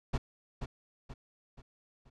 brown noise with echo, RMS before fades -30 dBFS, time 0.13-0.18 s, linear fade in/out 10 ms, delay 480 ms, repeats 4, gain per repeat -7 dB, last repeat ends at 2.1 s, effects low-pass 6000 Hz 12 dB/octave

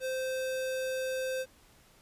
square tone, 520 Hz, C5, 11 cents flat, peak -32 dBFS, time 0-1.46 s, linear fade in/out 50 ms, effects pink hiss -61 dBFS RMS until 2.01 s + resampled to 32000 Hz

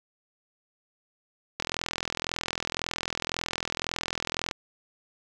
click train, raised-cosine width 0.2 ms, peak -11 dBFS, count 123, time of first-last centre 1.6-4.512 s, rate 41.9 Hz, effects none

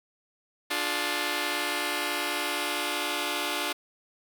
5% pulse chord, D diminished, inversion none, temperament just, 293.7 / 352.4 / 422.9 Hz, D4 / F4 / Ab4, 0 / +16 / +31 cents, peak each -20 / -20 / -23 dBFS, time 0.7-3.73 s, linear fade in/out 10 ms, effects none

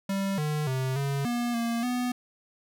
square tone with pitch steps, 195.6 / 151.2 / 130.8 / 139.3 / 239.7 / 233 / 247.3 Hz, G3 / D#3 / C3 / C#3 / A#3 / A#3 / B3, -4 / -49 / 0 / +9 / +48 / -1 / +3 cents, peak -27 dBFS, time 0.09-2.12 s, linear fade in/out 5 ms, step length 290 ms, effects none

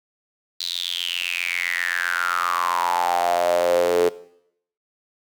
sawtooth tone with high-pass filter sweep, 87.6 Hz, F2, 6 cents sharp, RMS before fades -22 dBFS, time 0.6-4.09 s, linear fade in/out 5 ms, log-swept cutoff 4100 to 420 Hz, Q 8.6, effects noise-tail reverb RT60 0.7 s tail -18 dB re dry

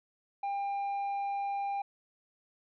sine tone with tanh clipping, 799 Hz, G5, 33 cents sharp, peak -32 dBFS, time 0.43-1.82 s, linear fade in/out 5 ms, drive 4 dB, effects none

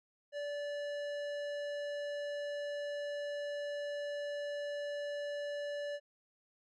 sine tone with tanh clipping, 580 Hz, D5, 22 cents flat, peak -39 dBFS, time 0.32-6 s, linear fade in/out 50 ms, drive 16 dB, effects none

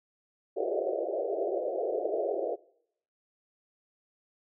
pink band-pass noise, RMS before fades -31 dBFS, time 0.56-2.56 s, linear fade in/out 20 ms, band 350 to 700 Hz, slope 96 dB/octave, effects noise-tail reverb RT60 0.7 s tail -22 dB re dry

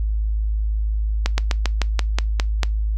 slowing click train, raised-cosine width 0.2 ms, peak -3 dBFS, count 9, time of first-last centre 1.26-2.632 s, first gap 120 ms, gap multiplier 1.1, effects noise-tail reverb RT60 0.2 s tail -21 dB re dry + added 53 Hz sine -18 dBFS peak until 2.97 s

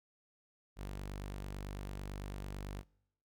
sawtooth tone, 49 Hz, G1, in tune, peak -37 dBFS, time 0.76-2.84 s, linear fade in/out 50 ms, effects noise-tail reverb RT60 0.8 s tail -25 dB re dry

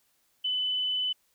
sine tone, 3008 Hz, F#7, 28 cents sharp, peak -26 dBFS, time 0.44-1.13 s, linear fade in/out 10 ms, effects white hiss -70 dBFS RMS until 1.34 s

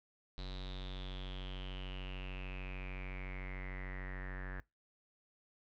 square tone with low-pass filter sweep, 46.74 Hz, F#1, 18 cents sharp, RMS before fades -43 dBFS, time 0.38-4.6 s, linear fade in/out 0 ms, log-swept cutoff 4000 to 1700 Hz, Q 9.5, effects noise-tail reverb RT60 0.2 s tail -22 dB re dry

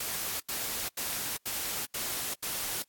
white noise bursts, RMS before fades -34 dBFS, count 6, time 0-2.825 s, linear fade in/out 5 ms, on 400 ms, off 85 ms, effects white hiss -73 dBFS RMS until 2.88 s + AAC 64 kbps

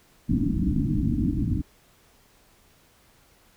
white low-pass noise, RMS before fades -24 dBFS, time 0.28-1.62 s, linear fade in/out 20 ms, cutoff 310 Hz, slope 96 dB/octave, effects pink hiss -59 dBFS RMS until 3.56 s

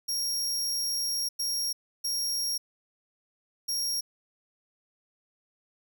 sawtooth tone bursts at uneven times, 5588 Hz, F8, in tune, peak -25 dBFS, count 4, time 0.08-1.29 / 1.39-1.73 / 2.04-2.58 / 3.68-4.01 s, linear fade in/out 10 ms, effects none

